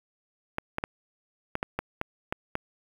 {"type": "clicks", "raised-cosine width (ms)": 0.5, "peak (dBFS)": -13, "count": 9, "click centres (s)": [0.584, 0.784, 0.839, 1.554, 1.629, 1.79, 2.014, 2.325, 2.554], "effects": ["7-bit"]}